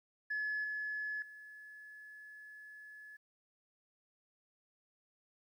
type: tone with level steps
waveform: sine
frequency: 1709 Hz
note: G#6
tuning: 49 cents sharp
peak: -33 / -36 / -50 dBFS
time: 0.3-3.17 s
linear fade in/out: 10 ms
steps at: 0.64 / 1.22 s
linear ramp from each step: 2 ms
effects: tanh soft clip ceiling -31 dBFS + 12-bit